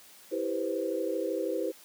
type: chord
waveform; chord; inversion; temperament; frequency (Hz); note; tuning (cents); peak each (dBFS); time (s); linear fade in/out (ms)
sine; C major seventh; first; just; 327 / 392.4 / 490.5 / 523.3; E4 / G4 / B4 / C5; -14 / +2 / -12 / 0; -34; 0.31-1.72; 20
effects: white hiss -54 dBFS RMS until 1.84 s + high-pass 150 Hz 12 dB/octave